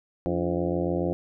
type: harmonic tone with a mistuned harmonic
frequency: 87 Hz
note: F2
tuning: 6 cents flat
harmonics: 1 / 2 / 3 / 4 / 5 / 6 / 7 / 8 / 9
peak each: -34 / -30 / -32 / -29 / -36 / -31 / -36 / -37 / -44 dBFS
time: 0.26-1.13 s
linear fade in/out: 0 ms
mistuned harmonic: 3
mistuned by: +130 cents
effects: none

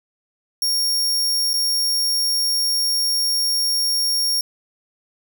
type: tone with dropouts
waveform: sawtooth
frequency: 5550 Hz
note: F8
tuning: 12 cents flat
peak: -15 dBFS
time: 0.62-4.41 s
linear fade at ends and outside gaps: 2 ms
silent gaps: 1.533-1.539 s
effects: none

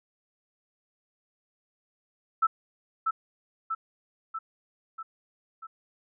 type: tone with echo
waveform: sine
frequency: 1318.5 Hz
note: E6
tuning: in tune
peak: -19 dBFS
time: 2.42-2.47 s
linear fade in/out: 10 ms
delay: 640 ms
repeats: 5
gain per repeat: -4 dB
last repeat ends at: 5.67 s
effects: none

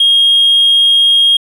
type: tone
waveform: triangle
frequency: 3252 Hz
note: G#7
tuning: 37 cents flat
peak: -3 dBFS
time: 0-1.37 s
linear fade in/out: 5 ms
effects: tanh soft clip ceiling -2 dBFS

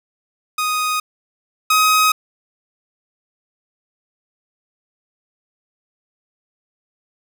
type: tone pair in turn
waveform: sawtooth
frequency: 1246 / 1261.9 Hz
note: D#6 / D#6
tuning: +2 / +24 cents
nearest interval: unison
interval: 22 cents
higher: second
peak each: -14 / -8 dBFS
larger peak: second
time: 0.58-1 / 1.7-2.12 s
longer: neither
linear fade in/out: 5 ms
effects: none

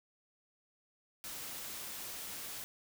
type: noise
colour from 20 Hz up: white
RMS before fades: -44 dBFS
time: 1.24-2.64 s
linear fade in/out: 0 ms
effects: none

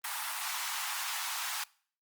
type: high-pass noise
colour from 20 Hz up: pink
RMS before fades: -36 dBFS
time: 0.04-1.64 s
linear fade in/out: 5 ms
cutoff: 820 Hz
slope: 48 dB/octave
effects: noise-tail reverb RT60 0.5 s tail -23 dB re dry + Opus 32 kbps

